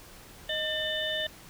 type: harmonic tone with a mistuned harmonic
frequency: 598 Hz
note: D5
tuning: 31 cents sharp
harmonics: 1 / 3 / 5 / 6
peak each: -34 / -34 / -34 / -34 dBFS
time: 0.49-1.27 s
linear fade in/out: 5 ms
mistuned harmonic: 1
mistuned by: +67 cents
effects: pink hiss -50 dBFS RMS until 1.49 s